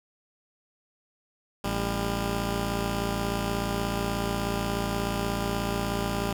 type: tone pair together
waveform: 10% pulse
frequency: 56.56 / 200 Hz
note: A1 / G3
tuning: +48 / +35 cents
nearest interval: octave + minor seventh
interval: 2187 cents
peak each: -21 dBFS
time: 1.64-6.33 s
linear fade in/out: 5 ms
effects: 8-bit